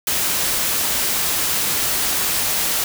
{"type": "noise", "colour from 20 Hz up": "white", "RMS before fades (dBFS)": -20, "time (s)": [0.07, 2.84], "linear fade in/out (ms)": 2, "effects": []}